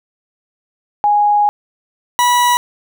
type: tone pair in turn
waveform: sine / 40% pulse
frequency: 828 / 974.9 Hz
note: G#5 / B5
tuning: -5 / -23 cents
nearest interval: minor third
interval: 282 cents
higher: second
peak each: -9 dBFS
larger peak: neither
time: 1.04-1.49 / 2.19-2.57 s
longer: first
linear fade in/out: 0 ms
effects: none